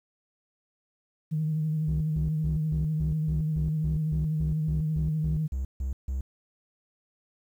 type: tone with vibrato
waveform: sine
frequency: 155.56 Hz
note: D#3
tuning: in tune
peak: -24 dBFS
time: 1.31-5.48 s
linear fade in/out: 20 ms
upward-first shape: triangle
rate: 12 Hz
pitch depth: 42 cents each way
type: tone bursts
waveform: triangle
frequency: 66 Hz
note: C2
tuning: 16 cents sharp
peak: -25 dBFS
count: 16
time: 1.88-6.21 s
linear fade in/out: 5 ms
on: 130 ms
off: 150 ms
effects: tanh soft clip ceiling -19 dBFS + 10-bit